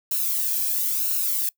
violet noise with flanger, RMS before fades -24 dBFS, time 0.11-1.49 s, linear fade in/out 2 ms, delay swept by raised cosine 0.73 to 1.24 ms, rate 1 Hz, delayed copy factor +0.6, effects noise-tail reverb RT60 0.1 s tail -23 dB re dry

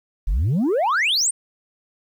sine exponential sweep, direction up, 37.6 to 9220 Hz, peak -14 dBFS, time 0.27-1.31 s, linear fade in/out 10 ms, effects tanh soft clip ceiling -16 dBFS + 9-bit

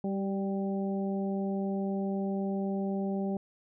harmonic tone with a mistuned harmonic, 196 Hz, G3, in tune, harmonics 1 / 2 / 3 / 4, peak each -30 / -36 / -40 / -42 dBFS, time 0.04-3.37 s, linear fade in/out 2 ms, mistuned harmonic 2, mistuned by -17 cents, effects none

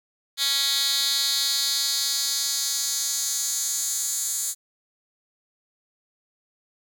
10% pulse tone with high-pass filter sweep, 276.8 Hz, C#4, 2 cents flat, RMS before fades -25 dBFS, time 0.37-4.55 s, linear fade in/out 50 ms, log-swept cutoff 3500 to 7700 Hz, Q 2.3, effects none

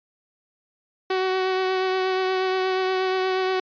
sawtooth tone with vibrato, 375 Hz, F#4, 23 cents sharp, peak -17 dBFS, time 1.1-3.6 s, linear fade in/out 5 ms, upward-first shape triangle, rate 8.4 Hz, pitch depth 18 cents each way, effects resampled to 11025 Hz

